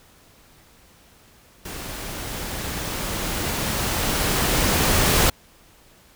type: noise with level ramp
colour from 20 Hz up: pink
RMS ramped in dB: -34 to -17 dBFS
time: 1.65-5.3 s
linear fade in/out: 5 ms
effects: pink hiss -53 dBFS RMS until 6.15 s